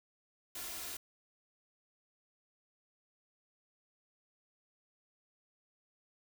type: noise with comb filter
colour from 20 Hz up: white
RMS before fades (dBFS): -43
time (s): 0.55-0.97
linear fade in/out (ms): 5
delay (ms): 2.9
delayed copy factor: +0.65
effects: none